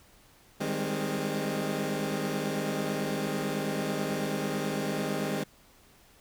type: chord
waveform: 20% pulse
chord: Ab major seventh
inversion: second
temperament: equal with one note detuned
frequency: 155.56 / 198.62 / 207.7 / 261.6 Hz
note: Eb3 / G3 / Ab3 / C4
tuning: 0 / +23 / 0 / 0 cents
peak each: -30 dBFS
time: 0.6-5.44 s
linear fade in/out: 10 ms
effects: pink hiss -59 dBFS RMS until 6.2 s